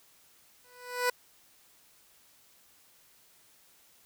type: tone with exponential growth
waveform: 15% pulse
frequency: 493.9 Hz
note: B4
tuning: in tune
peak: -17 dBFS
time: 0.64-1.1 s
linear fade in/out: 5 ms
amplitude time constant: 100 ms
effects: white hiss -62 dBFS RMS until 4.05 s